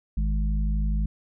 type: harmonic tone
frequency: 52 Hz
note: G#1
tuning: 3 cents sharp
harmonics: 1 / 3 / 4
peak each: -22 / -32 / -34 dBFS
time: 0.17-1.06 s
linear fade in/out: 5 ms
effects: none